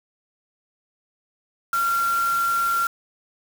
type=tone in noise; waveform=sine; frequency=1375 Hz; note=F6; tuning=27 cents flat; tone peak=-19 dBFS; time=1.73-2.87 s; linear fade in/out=2 ms; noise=white; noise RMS=-34 dBFS; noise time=1.73-2.87 s; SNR=+12 dB; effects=none